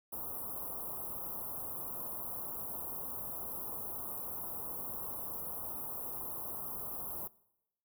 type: band-stop noise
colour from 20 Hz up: white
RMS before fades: -41 dBFS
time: 0.12-7.28 s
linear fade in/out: 10 ms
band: 1200 to 11000 Hz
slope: 48 dB/octave
effects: noise-tail reverb RT60 0.9 s tail -22 dB re dry